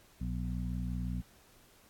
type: harmonic tone with a mistuned harmonic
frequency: 60 Hz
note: B1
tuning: 49 cents flat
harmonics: 1 / 2 / 3 / 4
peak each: -36 / -39 / -39 / -44 dBFS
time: 0.2-1.22 s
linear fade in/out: 20 ms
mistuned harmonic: 4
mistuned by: +39 cents
effects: pink hiss -62 dBFS RMS until 1.89 s + AAC 64 kbps